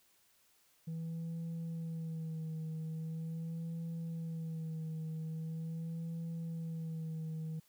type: tone with vibrato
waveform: sine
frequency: 162.3 Hz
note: E3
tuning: 27 cents flat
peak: -35 dBFS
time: 0.87-7.6 s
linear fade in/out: 10 ms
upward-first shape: sine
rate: 0.42 Hz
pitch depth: 38 cents each way
effects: tanh soft clip ceiling -37 dBFS + white hiss -70 dBFS RMS until 7.68 s